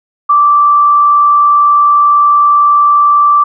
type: tone with frequency modulation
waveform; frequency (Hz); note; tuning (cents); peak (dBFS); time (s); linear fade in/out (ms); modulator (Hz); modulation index
sine; 1169; D6; -8; -4; 0.29-3.44; 10; 70.9; 0.21
effects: none